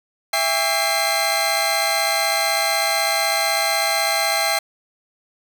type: tone cluster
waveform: sawtooth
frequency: 660 / 804 / 1133 / 2088 / 4120 Hz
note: E5 / G5 / C#6 / C7 / C8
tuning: +2 / +44 / +37 / -4 / -28 cents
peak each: -20 / -19 / -27 / -20 / -22 dBFS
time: 0.33-4.59 s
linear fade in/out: 5 ms
effects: none